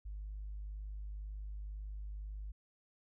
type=tone; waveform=sine; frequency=51 Hz; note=G#1; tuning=31 cents flat; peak=-40 dBFS; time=0.05-2.52 s; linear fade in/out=10 ms; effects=tanh soft clip ceiling -37 dBFS